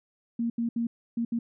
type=tone bursts at uneven times; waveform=sine; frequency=233.1 Hz; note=A#3; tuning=in tune; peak=-25 dBFS; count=5; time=0.39-0.5 / 0.58-0.69 / 0.76-0.87 / 1.17-1.25 / 1.32-1.39 s; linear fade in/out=5 ms; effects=none